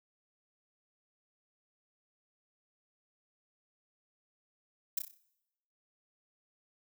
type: noise with echo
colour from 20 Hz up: violet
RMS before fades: -31 dBFS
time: 4.97-4.99 s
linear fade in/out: 5 ms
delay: 31 ms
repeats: 6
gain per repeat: -6 dB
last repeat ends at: 5.176 s
effects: noise-tail reverb RT60 0.9 s tail -22 dB re dry